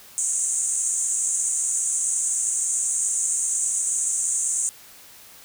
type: band-pass noise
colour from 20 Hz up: white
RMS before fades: -24 dBFS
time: 0.18-4.69 s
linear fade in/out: 0 ms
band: 6500 to 9100 Hz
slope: 96 dB/octave
effects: white hiss -47 dBFS RMS until 5.44 s